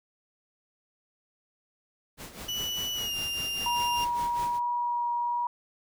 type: noise with tremolo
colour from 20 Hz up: pink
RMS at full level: -40 dBFS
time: 2.17-4.6 s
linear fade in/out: 50 ms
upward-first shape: sine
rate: 5 Hz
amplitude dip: 70%
type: tone with pitch glide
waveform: 35% pulse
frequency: 2960 to 2800 Hz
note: F#7 to F7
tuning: 0 to +4 cents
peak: -28 dBFS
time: 2.48-4.05 s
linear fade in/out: 10 ms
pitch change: -96 cents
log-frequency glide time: 2.95-3.15 s
type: tone with vibrato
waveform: sine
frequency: 959 Hz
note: A#5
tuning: 49 cents sharp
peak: -26 dBFS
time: 3.66-5.47 s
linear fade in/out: 2 ms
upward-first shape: triangle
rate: 1.2 Hz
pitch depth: 9 cents each way
effects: none